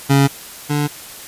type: tone pair in turn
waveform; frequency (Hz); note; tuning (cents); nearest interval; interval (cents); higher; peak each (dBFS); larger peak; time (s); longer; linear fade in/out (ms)
25% pulse; 138.59 / 146.83; C#3 / D3; 0 / 0; minor second; 100; second; -6 / -12; first; 0.09-0.28 / 0.69-0.88; neither; 20
effects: white hiss -35 dBFS RMS until 1.27 s + resampled to 32000 Hz